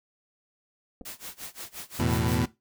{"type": "clicks", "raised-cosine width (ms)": 2, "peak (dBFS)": -30, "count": 2, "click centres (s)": [1.012, 1.016]}
{"type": "noise with tremolo", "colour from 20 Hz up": "white", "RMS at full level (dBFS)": -38, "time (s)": [1.05, 2.4], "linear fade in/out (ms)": 5, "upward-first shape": "sine", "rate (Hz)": 5.7, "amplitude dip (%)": 95}
{"type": "chord", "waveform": "20% pulse", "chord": "E suspended fourth", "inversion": "none", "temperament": "equal with one note detuned", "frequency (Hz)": [82.41, 110, 124.55], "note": ["E2", "A2", "B2"], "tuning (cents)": [0, 0, 15], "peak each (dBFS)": -23, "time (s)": [1.99, 2.46], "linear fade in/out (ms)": 10}
{"effects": ["noise-tail reverb RT60 0.2 s tail -17 dB re dry"]}